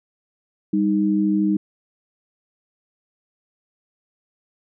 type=tone pair together; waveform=sine; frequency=198.14 / 311.1 Hz; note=G3 / D#4; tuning=+19 / 0 cents; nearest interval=minor sixth; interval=781 cents; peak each=-19 dBFS; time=0.73-1.57 s; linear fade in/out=5 ms; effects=none